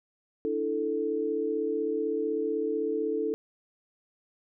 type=chord; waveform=sine; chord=D suspended second; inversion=none; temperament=equal; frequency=293.7 / 329.6 / 440 Hz; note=D4 / E4 / A4; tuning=0 / 0 / 0 cents; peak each=-34 / -33 / -28 dBFS; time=0.45-3.34 s; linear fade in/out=0 ms; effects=none